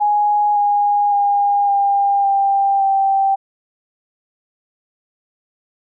sine tone with pitch steps, 830.6 / 820.6 / 810.7 / 800.9 / 791.3 / 781.7 Hz, G#5 / G#5 / G#5 / G5 / G5 / G5, 0 / -21 / -42 / +37 / +16 / -5 cents, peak -12 dBFS, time 0-3.36 s, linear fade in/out 20 ms, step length 560 ms, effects none

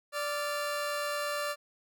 20% pulse tone pair together, 585 / 1388 Hz, D5 / F6, -7 / -11 cents, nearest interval octave + minor third, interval 1496 cents, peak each -27 / -34 dBFS, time 0.12-1.56 s, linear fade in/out 50 ms, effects none

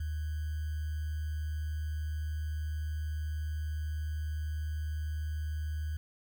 sine tone with sample-and-hold, 76.7 Hz, D#2, 24 cents flat, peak -32 dBFS, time 0-5.97 s, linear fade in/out 5 ms, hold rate 1575 Hz, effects none

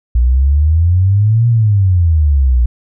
sine exponential two-way sweep, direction up then down, 58.2 to 119.6 to 58.4 Hz, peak -7 dBFS, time 0.15-2.66 s, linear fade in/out 5 ms, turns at 1.48 s, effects none

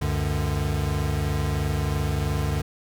square tone cluster, 70.8 / 93.8 / 147.1 Hz, C#2 / F#2 / D3, +37 / +24 / +3 cents, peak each -28 dBFS, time 0.01-2.62 s, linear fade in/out 10 ms, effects none

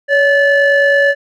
triangle ring-modulated tone, 587.3 Hz, D5, in tune, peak -3 dBFS, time 0.08-1.15 s, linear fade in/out 50 ms, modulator 1150 Hz, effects none

